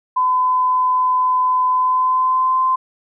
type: tone with pitch glide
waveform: sine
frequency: 1013 to 1035.5 Hz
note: B5 to C6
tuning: +44 to -18 cents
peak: -13 dBFS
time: 0.16-2.76 s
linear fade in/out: 10 ms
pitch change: +38 cents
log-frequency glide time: 1.72-2.64 s
effects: none